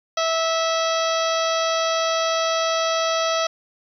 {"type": "harmonic tone", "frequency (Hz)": 653, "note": "E5", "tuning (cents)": -17, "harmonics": [1, 2, 3, 4, 5, 6, 7, 8, 9], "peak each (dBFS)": [-22, -24, -32, -33, -30, -32, -35, -34, -33], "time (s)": [0.17, 3.47], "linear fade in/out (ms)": 5, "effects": ["9-bit"]}